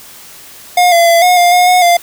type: tone with pitch steps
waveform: square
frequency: 715 / 681 / 677 / 722 / 703 / 718 / 727 / 695 Hz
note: F5 / F5 / E5 / F#5 / F5 / F5 / F#5 / F5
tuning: +41 / -44 / +46 / -43 / +11 / +48 / -31 / -9 cents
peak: -6 dBFS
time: 0.77-1.97 s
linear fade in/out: 5 ms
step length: 150 ms
effects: white hiss -35 dBFS RMS until 2.02 s